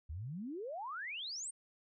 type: exponential sweep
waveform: sine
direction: up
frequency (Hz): 69.8 to 9050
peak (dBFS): -40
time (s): 0.09-1.51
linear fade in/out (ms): 10
effects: none